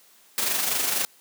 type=noise with amplitude modulation; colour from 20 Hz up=white; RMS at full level=-23 dBFS; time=0.38-1.05 s; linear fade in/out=0 ms; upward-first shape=sine; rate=24.2 Hz; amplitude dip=45%; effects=white hiss -56 dBFS RMS until 1.2 s + high-pass 200 Hz 12 dB/octave